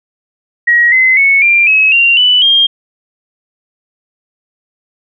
sine tone with pitch steps, 1900 / 2048 / 2208 / 2380 / 2566 / 2766 / 2981 / 3214 Hz, A#6 / C7 / C#7 / D7 / E7 / F7 / F#7 / G7, +33 / -38 / -7 / +22 / -47 / -17 / +12 / +43 cents, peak -5 dBFS, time 0.67-2.67 s, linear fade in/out 10 ms, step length 250 ms, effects none

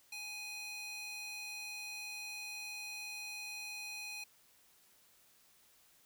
square tone with high-pass filter, 831 Hz, G#5, 1 cent sharp, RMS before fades -45 dBFS, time 0.12-4.24 s, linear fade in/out 5 ms, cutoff 2700 Hz, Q 1.7, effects white hiss -67 dBFS RMS until 6.05 s

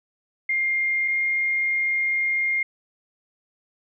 sine tone pair in turn, 2115 / 2122 Hz, C7 / C7, +18 / +24 cents, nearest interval unison, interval 6 cents, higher second, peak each -20 dBFS, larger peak neither, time 0.49-1.08 / 1.08-2.63 s, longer second, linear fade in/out 5 ms, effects none

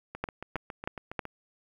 two click trains, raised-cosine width 0.5 ms, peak -15 / -23 dBFS, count 4 / 9, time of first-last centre 0.24-1.192 / 0.15-1.253 s, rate 3.15 / 7.25 Hz, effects 9-bit

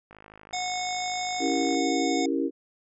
click train, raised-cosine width 0.5 ms, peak -32 dBFS, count 87, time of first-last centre 0.11-1.745 s, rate 52.6 Hz
harmonic tone, 730 Hz, F#5, 24 cents flat, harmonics 1 / 3 / 5 / 7 / 9 / 10, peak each -30 / -35 / -37 / -38 / -40 / -40 dBFS, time 0.53-2.26 s, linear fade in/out 5 ms
sine chord, C# diminished seventh, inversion none, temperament equal, 277.2 / 329.6 / 392 / 466.2 Hz, C#4 / E4 / G4 / Bb4, 0 / 0 / 0 / 0 cents, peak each -27 / -28 / -32 / -32 dBFS, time 1.39-2.51 s, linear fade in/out 50 ms
effects none

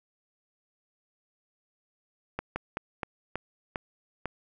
slowing click train, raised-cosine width 0.5 ms, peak -16 dBFS, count 7, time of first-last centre 2.39-4.257 s, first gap 170 ms, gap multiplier 1.24, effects none

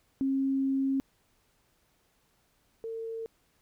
sine tone pair in turn, 269.8 / 452.2 Hz, C#4 / A4, -47 / +47 cents, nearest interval major sixth, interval 894 cents, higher second, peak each -25 / -34 dBFS, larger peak first, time 0.21-1 / 2.84-3.26 s, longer first, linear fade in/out 0 ms, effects pink hiss -70 dBFS RMS until 3.61 s

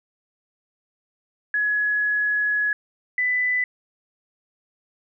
sine tone pair in turn, 1686 / 1994.6 Hz, G#6 / B6, +26 / +17 cents, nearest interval minor third, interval 291 cents, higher second, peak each -19 dBFS, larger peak neither, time 1.54-2.73 / 3.18-3.64 s, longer first, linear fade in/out 2 ms, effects none

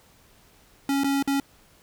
square tone with dropouts, 277.2 Hz, C#4, in tune, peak -22 dBFS, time 0.89-1.4 s, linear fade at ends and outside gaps 2 ms, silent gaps 1.036-1.043 / 1.226-1.275 s, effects pink hiss -57 dBFS RMS until 1.82 s

